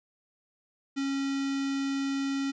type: tone with notch filter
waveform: square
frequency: 274.3 Hz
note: C#4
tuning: 18 cents flat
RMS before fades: -30 dBFS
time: 0.96-2.52 s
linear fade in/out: 20 ms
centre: 740 Hz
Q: 1.2
effects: resampled to 16000 Hz